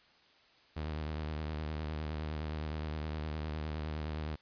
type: tone with vibrato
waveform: sawtooth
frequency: 76.9 Hz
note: D#2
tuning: 20 cents flat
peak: -32 dBFS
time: 0.76-4.36 s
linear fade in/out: 10 ms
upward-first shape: sine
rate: 9.7 Hz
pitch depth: 55 cents each way
effects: white hiss -64 dBFS RMS until 4.41 s + resampled to 11025 Hz